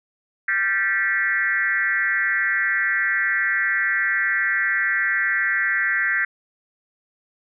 sine tone with frequency modulation, 1760 Hz, A6, in tune, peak -18 dBFS, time 0.48-6.25 s, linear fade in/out 5 ms, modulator 193 Hz, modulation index 1.5, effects none

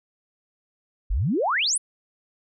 sine exponential sweep, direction up, 38.89 to 10470 Hz, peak -20 dBFS, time 1.1-1.78 s, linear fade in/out 10 ms, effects none

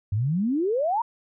sine exponential sweep, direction up, 94.9 to 971 Hz, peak -21 dBFS, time 0.12-1.02 s, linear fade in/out 5 ms, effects none

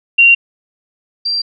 sine tone pair in turn, 2761 / 4719 Hz, F7 / D8, -20 / +7 cents, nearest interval major sixth, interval 927 cents, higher second, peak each -4 / -14 dBFS, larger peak first, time 0.18-0.35 / 1.25-1.42 s, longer neither, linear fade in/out 10 ms, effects none

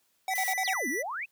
square tone bursts, 759 Hz, F#5, 44 cents sharp, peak -29 dBFS, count 5, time 0.28-0.734 s, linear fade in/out 2 ms, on 58 ms, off 41 ms
square tone with vibrato, 1975.5 Hz, B6, in tune, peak -31 dBFS, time 0.3-1.03 s, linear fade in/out 20 ms, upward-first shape sine, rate 4.3 Hz, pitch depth 15 cents each way
blue noise, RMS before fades -37 dBFS, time 0.35-0.53 s, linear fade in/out 5 ms
sine exponential two-way sweep, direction down then up, 6230 to 233.1 to 2742 Hz, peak -32 dBFS, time 0.63-1.26 s, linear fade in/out 20 ms, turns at 0.88 s
effects white hiss -71 dBFS RMS until 1.31 s + high-pass 80 Hz 12 dB/octave

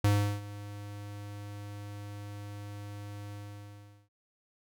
square tone with ADSR envelope, 102.5 Hz, G#2, 22 cents flat, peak -22 dBFS, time 0.04-4.09 s, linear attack 5 ms, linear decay 360 ms, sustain -19 dB, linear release 770 ms, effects none

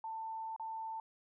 sine tone with dropouts, 891 Hz, A5, 22 cents sharp, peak -39 dBFS, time 0.04-1 s, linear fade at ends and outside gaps 2 ms, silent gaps 0.563-0.597 s, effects none

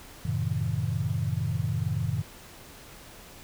sine chord, F# diminished seventh, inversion none, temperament just, 92.5 / 111 / 133.2 / 159.84 Hz, F#2 / A2 / C3 / Eb3, 0 / +16 / +31 / +47 cents, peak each -32 / -30 / -31 / -32 dBFS, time 0.25-2.22 s, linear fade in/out 5 ms, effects pink hiss -48 dBFS RMS until 3.43 s

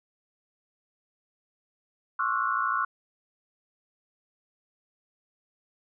sine tone cluster, 1072 / 1132 / 1337 / 1450 Hz, C6 / C#6 / E6 / F#6, +42 / +36 / +24 / -35 cents, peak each -30 dBFS, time 2.19-2.85 s, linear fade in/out 5 ms, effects none

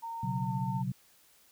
sine tone with pitch glide, 918 to 899.6 Hz, A#5 to A5, -27 to +38 cents, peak -36 dBFS, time 0.02-0.83 s, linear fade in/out 20 ms, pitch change -35 cents, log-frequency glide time 0.38-0.52 s
sine chord, B suspended second, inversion none, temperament equal, 123.47 / 138.59 / 185 Hz, B2 / C#3 / F#3, 0 / 0 / 0 cents, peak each -35 dBFS, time 0.23-0.92 s, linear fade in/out 5 ms
effects white hiss -63 dBFS RMS until 1.51 s

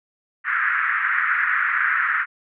white band-pass noise, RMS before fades -21 dBFS, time 0.44-2.26 s, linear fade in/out 50 ms, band 1300 to 1900 Hz, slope 48 dB/octave, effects none

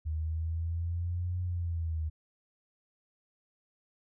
sine exponential two-way sweep, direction up then down, 77.6 to 90.2 to 77.6 Hz, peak -30 dBFS, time 0.05-2.1 s, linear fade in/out 20 ms, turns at 1.41 s, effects none

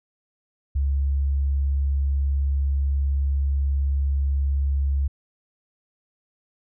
sine tone, 69.3 Hz, C#2, in tune, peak -19 dBFS, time 0.75-5.08 s, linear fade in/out 10 ms, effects none

